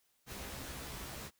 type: noise with comb filter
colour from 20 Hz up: pink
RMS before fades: -45 dBFS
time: 0.26-1.31 s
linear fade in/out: 50 ms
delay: 15 ms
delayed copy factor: +0.8
effects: white hiss -75 dBFS RMS until 1.39 s